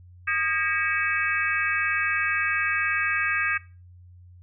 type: tone cluster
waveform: sine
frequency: 1231 / 1619 / 1908 / 2258 / 2595 Hz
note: D#6 / G#6 / A#6 / C#7 / E7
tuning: -19 / -45 / +40 / +31 / -28 cents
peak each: -31 / -26 / -30 / -30 / -30 dBFS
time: 0.27-3.58 s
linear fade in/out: 10 ms
effects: noise-tail reverb RT60 0.3 s tail -18 dB re dry + added 89 Hz sine -46 dBFS peak until 4.42 s